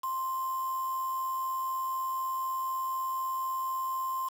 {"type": "tone with quantisation", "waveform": "sine", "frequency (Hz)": 1048, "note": "C6", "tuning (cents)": 2, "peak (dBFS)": -30, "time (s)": [0.03, 4.29], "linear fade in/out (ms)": 10, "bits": 7, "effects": []}